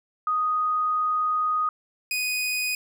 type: tone pair in turn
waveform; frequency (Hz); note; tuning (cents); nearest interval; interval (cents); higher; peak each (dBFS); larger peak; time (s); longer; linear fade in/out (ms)
sine / sawtooth; 1244.5 / 2489; D#6 / D#7; 0 / 0; octave; 1200; second; -21; neither; 0.27-1.69 / 2.11-2.75; first; 2
effects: none